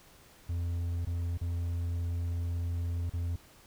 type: tone with dropouts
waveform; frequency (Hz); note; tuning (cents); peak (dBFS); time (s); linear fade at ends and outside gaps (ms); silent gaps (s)
triangle; 85.8; F2; -30; -28; 0.49-3.36; 5; 1.051-1.069 / 1.375-1.412 / 3.097-3.135
effects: pink hiss -58 dBFS RMS until 3.66 s